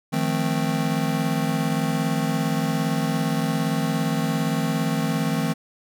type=chord; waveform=square; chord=F dominant seventh; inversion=third; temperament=just; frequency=157.15 / 174.61 / 218.3 / 261.9 Hz; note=Eb3 / F3 / A3 / C4; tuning=+18 / 0 / -13 / +2 cents; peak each=-26 / -29 / -28 / -28 dBFS; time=0.12-5.54 s; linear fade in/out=20 ms; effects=none